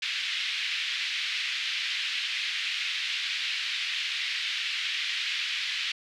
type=band-pass noise; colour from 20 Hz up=white; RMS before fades=-31 dBFS; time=0.02-5.92 s; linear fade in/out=5 ms; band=2000 to 3700 Hz; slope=24 dB/octave; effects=none